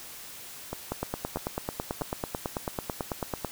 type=two click trains; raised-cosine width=1 ms; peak=-15 / -18 dBFS; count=24 / 3; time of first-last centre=0.92-3.447 / 0.73-2.012 s; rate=9.1 / 1.56 Hz; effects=white hiss -44 dBFS RMS until 3.51 s